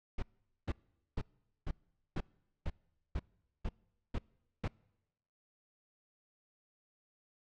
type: noise bursts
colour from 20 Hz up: brown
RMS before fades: -35 dBFS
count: 10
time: 0.18-4.68 s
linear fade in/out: 5 ms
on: 45 ms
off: 450 ms
effects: noise-tail reverb RT60 1.0 s tail -26 dB re dry + low-pass 4000 Hz 12 dB/octave